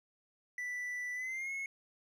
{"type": "tone with pitch glide", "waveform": "triangle", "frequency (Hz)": [1975.5, 2179], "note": ["B6", "C#7"], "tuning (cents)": [0, -30], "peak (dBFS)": -35, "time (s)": [0.58, 1.66], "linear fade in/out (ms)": 2, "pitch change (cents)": 170, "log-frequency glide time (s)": [1.14, 1.52], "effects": []}